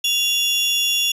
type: tone pair together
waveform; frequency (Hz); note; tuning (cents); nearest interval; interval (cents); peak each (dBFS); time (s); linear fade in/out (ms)
35% pulse; 2794 / 3409; F7 / G#7; 0 / +45; minor third; 345; -18; 0.04-1.12; 5
effects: resampled to 32000 Hz